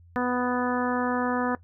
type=harmonic tone; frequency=247.9 Hz; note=B3; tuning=7 cents sharp; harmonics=1 / 2 / 3 / 4 / 5 / 6 / 7; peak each=-27 / -30 / -32 / -33 / -34 / -35 / -35 dBFS; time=0.16-1.55 s; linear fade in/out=0 ms; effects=noise-tail reverb RT60 0.1 s tail -18 dB re dry + added 86 Hz sine -50 dBFS peak until 1.63 s